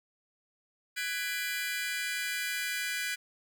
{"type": "chord", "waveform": "sawtooth", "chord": "G# half-diminished seventh", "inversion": "third", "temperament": "just", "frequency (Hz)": [1495.1, 1661.2, 1993.5, 2392], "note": ["F#6", "G#6", "B6", "D7"], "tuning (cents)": [18, 0, 16, 31], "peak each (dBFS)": -34, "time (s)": [0.96, 3.16], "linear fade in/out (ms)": 20, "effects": []}